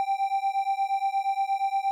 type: beating tone pair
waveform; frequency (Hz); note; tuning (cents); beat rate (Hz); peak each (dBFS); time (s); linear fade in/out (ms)
triangle; 780 / 788.5; G5 / G5; -9 / +10; 8.5; -25; 0-1.91; 0
effects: none